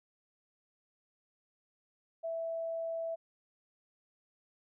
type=tone; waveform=sine; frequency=659.3 Hz; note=E5; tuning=in tune; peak=-34 dBFS; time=2.23-3.16 s; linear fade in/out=20 ms; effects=none